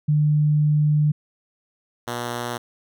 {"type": "tone pair in turn", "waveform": ["sine", "5% pulse"], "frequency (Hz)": [150, 120.26], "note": ["D3", "B2"], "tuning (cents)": [37, -46], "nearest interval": "major third", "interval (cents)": 383, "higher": "first", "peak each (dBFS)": -15, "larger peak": "neither", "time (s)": [[0.08, 1.12], [2.07, 2.58]], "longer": "first", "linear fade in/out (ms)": 10, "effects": []}